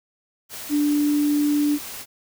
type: tone in noise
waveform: sine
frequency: 293.5 Hz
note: D4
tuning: 1 cent flat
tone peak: -17 dBFS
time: 0.69-1.79 s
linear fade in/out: 50 ms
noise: white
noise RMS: -35 dBFS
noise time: 0.49-2.06 s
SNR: +15 dB
effects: none